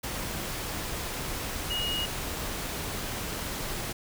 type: tone in noise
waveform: sine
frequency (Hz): 2879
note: F#7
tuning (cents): -48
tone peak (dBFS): -29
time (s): 1.7-2.06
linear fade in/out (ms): 10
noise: pink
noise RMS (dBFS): -34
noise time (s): 0.03-3.93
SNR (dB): +2
effects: none